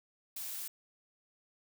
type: noise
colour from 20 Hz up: blue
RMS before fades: -41 dBFS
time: 0.36-0.68 s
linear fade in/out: 5 ms
effects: none